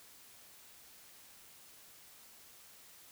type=silence; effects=white hiss -58 dBFS RMS until 3.11 s